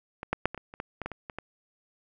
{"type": "clicks", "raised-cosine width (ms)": 0.5, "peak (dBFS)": [-21, -11, -8, -21, -25, -29, -18, -19, -18, -23, -23, -20], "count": 12, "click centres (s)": [0.231, 0.33, 0.456, 0.546, 0.577, 0.739, 0.801, 1.017, 1.06, 1.117, 1.298, 1.386], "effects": []}